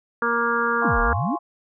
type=harmonic tone; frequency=234.6 Hz; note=A#3; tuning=11 cents sharp; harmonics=1 / 2 / 4 / 5 / 6 / 7; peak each=-30 / -26 / -29 / -24 / -24 / -28 dBFS; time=0.22-1.13 s; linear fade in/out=2 ms
type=chord; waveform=sine; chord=Db major seventh; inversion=first; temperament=equal; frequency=698.5 / 830.6 / 1046.5 / 1108.7 Hz; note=F5 / Ab5 / C6 / Db6; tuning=0 / 0 / 0 / 0 cents; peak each=-29 / -31 / -30 / -33 dBFS; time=0.81-1.39 s; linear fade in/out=20 ms
type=exponential two-way sweep; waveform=sine; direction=down then up; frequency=355.5 to 32.7 to 355.5 Hz; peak=-22 dBFS; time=0.84-1.36 s; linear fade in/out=10 ms; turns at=1 s
effects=none